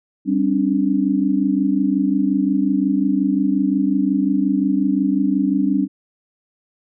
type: chord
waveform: sine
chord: G suspended fourth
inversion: none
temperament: equal with one note detuned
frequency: 196 / 268.1 / 293.7 Hz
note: G3 / C4 / D4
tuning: 0 / +42 / 0 cents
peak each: -20 / -19 / -19 dBFS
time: 0.25-5.88 s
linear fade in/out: 50 ms
effects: none